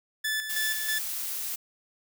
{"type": "tone with tremolo", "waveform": "sawtooth", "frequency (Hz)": 1742, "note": "A6", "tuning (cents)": -18, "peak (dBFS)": -23, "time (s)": [0.24, 0.99], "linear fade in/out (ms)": 10, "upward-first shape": "square", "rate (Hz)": 3.1, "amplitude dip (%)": 55}
{"type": "noise", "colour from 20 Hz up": "blue", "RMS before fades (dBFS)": -33, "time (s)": [0.49, 1.56], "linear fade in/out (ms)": 10}
{"effects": []}